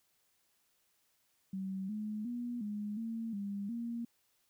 sine tone with pitch steps, 191.2 / 212.7 / 241.2 / 208.1 / 227 / 200.8 / 234.2 Hz, G3 / G#3 / B3 / G#3 / A#3 / G3 / A#3, -43 / +42 / -41 / +4 / -46 / +42 / +8 cents, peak -36 dBFS, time 1.53-4.05 s, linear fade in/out 5 ms, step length 360 ms, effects white hiss -75 dBFS RMS until 4.49 s

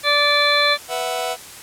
harmonic tone, 583 Hz, D5, 13 cents flat, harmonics 1 / 2 / 3 / 4 / 6 / 7, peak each -21 / -21 / -21 / -21 / -21 / -21 dBFS, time 0.03-0.78 s, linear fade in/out 50 ms
sawtooth chord, B suspended fourth, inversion none, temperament just, 493.9 / 658.5 / 740.8 Hz, B4 / E5 / F#5, 0 / -2 / +2 cents, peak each -23 / -22 / -21 dBFS, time 0.88-1.37 s, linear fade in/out 50 ms
effects white hiss -38 dBFS RMS until 1.62 s + low-pass 12000 Hz 12 dB/octave

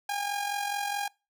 sawtooth tone with amplitude modulation, 812 Hz, G#5, 39 cents flat, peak -23 dBFS, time 0.09-1.08 s, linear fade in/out 5 ms, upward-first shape sine, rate 44.7 Hz, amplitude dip 55%, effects noise-tail reverb RT60 0.3 s tail -26 dB re dry

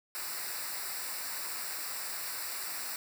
white noise with comb filter, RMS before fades -38 dBFS, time 0.15-2.96 s, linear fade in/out 0 ms, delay 0.31 ms, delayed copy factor -0.8, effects none

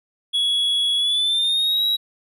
triangle tone with pitch glide, 3361 to 3861 Hz, G#7 to B7, +20 to -40 cents, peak -16 dBFS, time 0.33-1.97 s, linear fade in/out 20 ms, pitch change +240 cents, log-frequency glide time 0.97-1.84 s, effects none

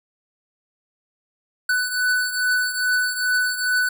square beating tone pair, 1493 / 1495.4 Hz, F#6 / F#6, +15 / +18 cents, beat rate 2.4 Hz, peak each -21 / -26 dBFS, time 1.69-3.89 s, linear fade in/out 5 ms, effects none

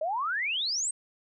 sine exponential sweep, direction up, 596 to 8630 Hz, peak -27 dBFS, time 0.01-0.91 s, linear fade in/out 5 ms, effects none

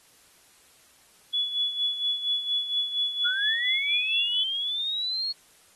sine tone with tremolo, 3408 Hz, G#7, 44 cents sharp, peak -22 dBFS, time 1.33-4.44 s, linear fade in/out 10 ms, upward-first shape sine, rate 4.3 Hz, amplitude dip 65%
sine linear sweep, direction up, 1396.9 to 4352 Hz, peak -26 dBFS, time 3.24-5.33 s, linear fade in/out 20 ms
effects white hiss -58 dBFS RMS until 5.75 s + AAC 32 kbps

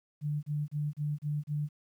sine tone bursts, 148.2 Hz, D3, 16 cents sharp, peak -29 dBFS, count 6, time 0.21-1.69 s, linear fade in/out 50 ms, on 220 ms, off 32 ms, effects 11-bit

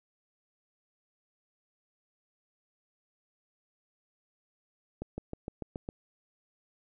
accelerating click train, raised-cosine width 2 ms, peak -23 dBFS, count 7, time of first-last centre 5.02-5.889 s, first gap 160 ms, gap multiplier 0.96, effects none

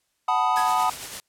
triangle chord, B dominant seventh, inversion second, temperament equal, 740 / 880 / 987.8 / 1244.5 Hz, F#5 / A5 / B5 / D#6, 0 / 0 / 0 / 0 cents, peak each -23 dBFS, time 0.28-0.9 s, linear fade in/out 5 ms
white noise with tremolo, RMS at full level -33 dBFS, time 0.56-1.2 s, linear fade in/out 0 ms, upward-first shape sine, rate 8.9 Hz, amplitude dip 40%
square tone with exponential decay, 1669 Hz, G#6, 8 cents sharp, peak -27 dBFS, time 0.57-0.84 s, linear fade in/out 2 ms, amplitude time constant 57 ms
effects white hiss -72 dBFS RMS until 1.28 s + low-pass 11000 Hz 12 dB/octave

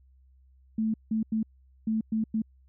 sine tone bursts at uneven times, 220 Hz, A3, in tune, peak -24 dBFS, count 6, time 0.78-0.94 / 1.11-1.23 / 1.32-1.43 / 1.87-2.01 / 2.12-2.24 / 2.34-2.42 s, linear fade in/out 5 ms, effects added 65 Hz sine -56 dBFS peak until 2.68 s

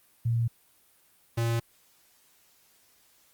sine / square tone pair in turn, 116.54 / 116.09 Hz, A#2 / A#2, 0 / -7 cents, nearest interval unison, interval 7 cents, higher first, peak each -23 / -25 dBFS, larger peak first, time 0.25-0.48 / 1.37-1.6 s, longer neither, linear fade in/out 10 ms, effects white hiss -63 dBFS RMS until 3.33 s + Opus 32 kbps

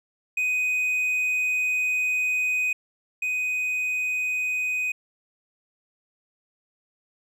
triangle tone pair in turn, 2500 / 2500 Hz, D#7 / D#7, +8 / +8 cents, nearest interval unison, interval 0 cents, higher neither, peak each -20 / -22 dBFS, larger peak first, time 0.37-2.73 / 3.22-4.92 s, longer first, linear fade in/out 5 ms, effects none

